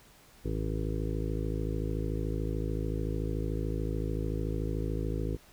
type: harmonic tone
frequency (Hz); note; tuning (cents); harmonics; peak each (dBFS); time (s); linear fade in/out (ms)
53.6; A1; -45; 1 / 2 / 3 / 5 / 6 / 7 / 8 / 9; -33 / -36 / -38 / -40 / -41 / -41 / -42 / -43; 0.44-5.37; 20
effects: pink hiss -58 dBFS RMS until 5.52 s